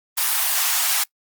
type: high-pass noise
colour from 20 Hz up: white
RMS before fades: -20 dBFS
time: 0.17-1.04 s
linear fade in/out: 10 ms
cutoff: 700 Hz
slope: 48 dB/octave
effects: noise-tail reverb RT60 0.1 s tail -25 dB re dry + Opus 24 kbps